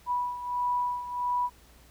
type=beating tone pair; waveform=sine; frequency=981 / 982.5 Hz; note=B5 / B5; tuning=-12 / -9 cents; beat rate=1.5 Hz; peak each=-28 / -33 dBFS; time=0.06-1.5 s; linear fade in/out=50 ms; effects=added 60 Hz sine -57 dBFS peak until 1.9 s + pink hiss -58 dBFS RMS until 1.9 s